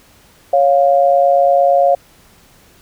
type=tone pair together; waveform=sine; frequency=554.4 / 703.2 Hz; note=C#5 / F5; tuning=0 / +12 cents; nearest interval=major third; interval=412 cents; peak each=-11 dBFS; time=0.53-1.95 s; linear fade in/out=5 ms; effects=pink hiss -48 dBFS RMS until 2.81 s